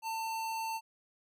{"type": "tone", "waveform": "square", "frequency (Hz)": 896, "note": "A5", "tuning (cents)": 31, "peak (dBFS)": -35, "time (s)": [0.02, 0.81], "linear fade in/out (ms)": 50, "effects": []}